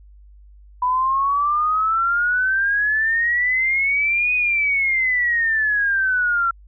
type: exponential two-way sweep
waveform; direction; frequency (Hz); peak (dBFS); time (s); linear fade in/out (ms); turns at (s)
sine; up then down; 987.8 to 2500 to 1354; -16; 0.82-6.51; 5; 4.34
effects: added 50 Hz sine -43 dBFS peak until 6.67 s

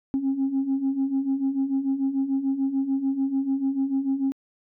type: beating tone pair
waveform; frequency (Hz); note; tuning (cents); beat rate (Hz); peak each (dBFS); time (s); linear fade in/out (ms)
sine; 265.9 / 272.7; C4 / C#4; +28 / -28; 6.8; -27 / -22; 0.14-4.32; 0
effects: tanh soft clip ceiling -17 dBFS

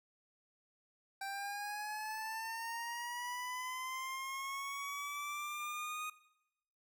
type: linear sweep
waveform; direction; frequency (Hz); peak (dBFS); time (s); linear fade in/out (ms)
25% pulse; up; 781 to 1244.5; -36; 1.21-6.1; 5
effects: noise-tail reverb RT60 0.9 s tail -19 dB re dry

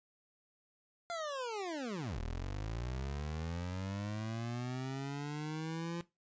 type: linear two-way sweep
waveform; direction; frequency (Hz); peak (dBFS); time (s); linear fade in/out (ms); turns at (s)
25% pulse; down then up; 698.5 to 37.73 to 172.3; -34; 1.1-6.01; 0; 2.2
effects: noise-tail reverb RT60 0.2 s tail -17 dB re dry + resampled to 16000 Hz

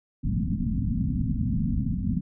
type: low-pass noise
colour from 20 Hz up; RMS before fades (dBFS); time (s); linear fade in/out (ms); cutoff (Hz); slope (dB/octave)
white; -26; 0.23-2.21; 20; 260; 96
effects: none

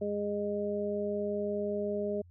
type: harmonic tone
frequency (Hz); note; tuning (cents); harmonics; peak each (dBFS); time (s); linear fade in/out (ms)
205.3; G#3; -20; 1 / 2 / 3; -36 / -33 / -35; 0.01-2.22; 10
effects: added 88 Hz sine -53 dBFS peak until 2.3 s

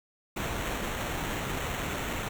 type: noise with sample-and-hold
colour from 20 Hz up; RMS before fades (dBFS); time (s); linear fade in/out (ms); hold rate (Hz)
pink; -33; 0.36-2.29; 10; 4900
effects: none

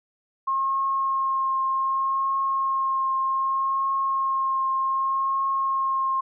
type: tone with vibrato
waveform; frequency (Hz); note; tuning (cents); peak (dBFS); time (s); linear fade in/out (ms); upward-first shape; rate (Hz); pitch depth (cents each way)
sine; 1073; C6; +43; -21; 0.47-6.21; 10; triangle; 0.65; 16
effects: none

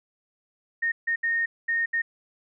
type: tone bursts at uneven times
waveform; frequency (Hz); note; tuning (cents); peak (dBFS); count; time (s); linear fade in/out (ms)
sine; 1845; A#6; -18; -22; 5; 0.82-0.92 / 1.07-1.16 / 1.23-1.46 / 1.68-1.86 / 1.93-2.02; 10
effects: none

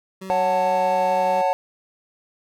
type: tone with vibrato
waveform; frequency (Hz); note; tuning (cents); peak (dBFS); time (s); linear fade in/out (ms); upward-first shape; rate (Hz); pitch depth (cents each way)
25% pulse; 188.7; F#3; +34; -29; 0.21-1.42; 10; triangle; 4.5; 13
type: chord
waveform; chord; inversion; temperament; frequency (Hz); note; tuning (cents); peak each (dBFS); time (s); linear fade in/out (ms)
triangle; F# minor; second; just; 555 / 740 / 888; C#5 / F#5 / A5; +2 / 0 / +16; -20; 0.3-1.53; 0
effects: none

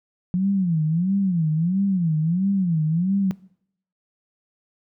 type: tone with vibrato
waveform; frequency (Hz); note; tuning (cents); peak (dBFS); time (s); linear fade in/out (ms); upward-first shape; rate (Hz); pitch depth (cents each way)
sine; 175.1; F3; +5; -18; 0.34-3.31; 0; sine; 1.5; 220
effects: noise-tail reverb RT60 0.7 s tail -21 dB re dry

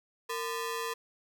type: ring-modulated tone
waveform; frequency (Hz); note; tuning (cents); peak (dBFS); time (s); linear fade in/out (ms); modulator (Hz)
sawtooth; 740; F#5; 0; -26; 0.29-0.94; 10; 280
effects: none

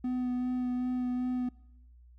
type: tone with vibrato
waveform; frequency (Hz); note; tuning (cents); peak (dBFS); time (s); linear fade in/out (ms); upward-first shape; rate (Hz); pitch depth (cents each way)
triangle; 250; B3; +21; -27; 0.04-1.49; 5; sine; 2.6; 13
effects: noise-tail reverb RT60 1.0 s tail -24 dB re dry + added 60 Hz sine -53 dBFS peak until 2.18 s

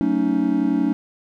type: chord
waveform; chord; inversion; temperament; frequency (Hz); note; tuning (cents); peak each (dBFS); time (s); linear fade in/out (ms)
triangle; D# half-diminished seventh; first; just; 186.68 / 224 / 280 / 311.1; F#3 / A3 / C#4 / D#4; +16 / +31 / +18 / 0; -24 / -22 / -18 / -21; 0.01-0.93; 0
effects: none

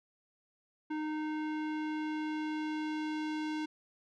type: tone with low-pass filter sweep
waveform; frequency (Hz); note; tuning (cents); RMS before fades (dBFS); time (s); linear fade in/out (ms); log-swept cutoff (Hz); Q
square; 307.8; D#4; -19; -36; 0.9-3.66; 10; 1900 to 4200; 0.94
effects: none

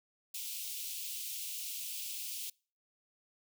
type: high-pass noise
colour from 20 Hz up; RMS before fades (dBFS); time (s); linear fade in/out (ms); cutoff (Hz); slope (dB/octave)
white; -41; 0.34-2.5; 5; 2500; 48
effects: noise-tail reverb RT60 0.4 s tail -26 dB re dry

